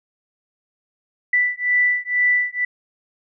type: beating tone pair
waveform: sine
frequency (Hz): 1975.5 / 1977.6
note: B6 / B6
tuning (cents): 0 / +2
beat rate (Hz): 2.1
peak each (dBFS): -19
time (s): 1.33-2.65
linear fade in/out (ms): 5
effects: none